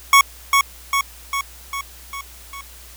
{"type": "tone with echo", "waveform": "25% pulse", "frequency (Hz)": 1108.7, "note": "C#6", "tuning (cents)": 0, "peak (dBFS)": -4, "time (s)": [0.13, 0.21], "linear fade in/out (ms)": 2, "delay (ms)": 400, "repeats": 6, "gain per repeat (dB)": -4, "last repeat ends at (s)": 2.61, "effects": ["added 60 Hz sine -43 dBFS peak until 2.96 s", "white hiss -43 dBFS RMS until 2.96 s"]}